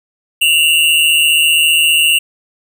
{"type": "tone pair together", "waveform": "square", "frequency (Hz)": [2729, 2884], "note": ["F7", "F#7"], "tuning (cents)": [-41, -45], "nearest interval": "minor second", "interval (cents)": 96, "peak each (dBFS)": -12, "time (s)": [0.41, 2.19], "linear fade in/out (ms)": 10, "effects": []}